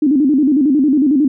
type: tone with vibrato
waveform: sine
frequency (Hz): 282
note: C#4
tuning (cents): +30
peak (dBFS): -9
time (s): 0.02-1.28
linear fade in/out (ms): 5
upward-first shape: square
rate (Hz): 11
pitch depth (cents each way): 130
effects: none